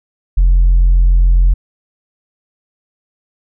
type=tone; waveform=sine; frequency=43.65 Hz; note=F1; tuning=in tune; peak=-4 dBFS; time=0.37-1.54 s; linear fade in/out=10 ms; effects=tanh soft clip ceiling -4 dBFS